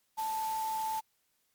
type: tone in noise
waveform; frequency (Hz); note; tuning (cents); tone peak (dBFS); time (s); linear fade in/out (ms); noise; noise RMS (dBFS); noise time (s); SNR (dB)
sine; 880; A5; 0; -31; 0.17-1.01; 20; white; -45; 0.17-1.01; +11
effects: white hiss -75 dBFS RMS until 1.54 s + MP3 96 kbps